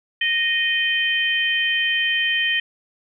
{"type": "harmonic tone", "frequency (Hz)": 620, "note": "D#5", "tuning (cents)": -6, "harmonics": [3, 4, 5], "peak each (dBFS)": [-21, -24, -22], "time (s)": [0.21, 2.6], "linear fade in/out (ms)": 5, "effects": []}